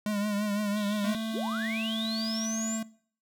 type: tone with vibrato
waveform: square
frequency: 206.9 Hz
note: G#3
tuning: 6 cents flat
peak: -28 dBFS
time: 0.06-1.15 s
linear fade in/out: 2 ms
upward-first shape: triangle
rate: 5.9 Hz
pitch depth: 58 cents each way
type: band-pass noise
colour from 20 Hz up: white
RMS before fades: -46 dBFS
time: 0.76-2.46 s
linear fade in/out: 10 ms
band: 3300 to 3800 Hz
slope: 96 dB/octave
type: tone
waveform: square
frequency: 222.1 Hz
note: A3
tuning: 16 cents sharp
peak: -32 dBFS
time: 1.04-2.83 s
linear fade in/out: 5 ms
type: linear sweep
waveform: sine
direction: up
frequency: 138.59 to 7570 Hz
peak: -33 dBFS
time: 1.31-2.8 s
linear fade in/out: 50 ms
effects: noise-tail reverb RT60 0.5 s tail -20 dB re dry